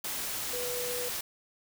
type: tone in noise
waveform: sine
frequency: 491.7 Hz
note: B4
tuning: 8 cents flat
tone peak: -35 dBFS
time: 0.53-1.09 s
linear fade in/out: 5 ms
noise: white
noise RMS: -35 dBFS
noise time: 0.04-1.21 s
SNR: -3 dB
effects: none